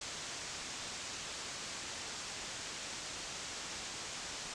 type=low-pass noise; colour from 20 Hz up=white; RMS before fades=-44 dBFS; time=0.01-4.54 s; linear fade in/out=5 ms; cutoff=7800 Hz; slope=48 dB/octave; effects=none